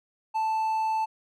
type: tone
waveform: triangle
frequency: 880 Hz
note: A5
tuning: in tune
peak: -22 dBFS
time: 0.34-1.06 s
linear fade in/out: 20 ms
effects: none